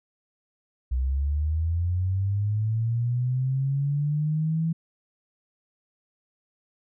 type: linear sweep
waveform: sine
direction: up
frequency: 61.74 to 165 Hz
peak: -22 dBFS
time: 0.91-4.73 s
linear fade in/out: 10 ms
effects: none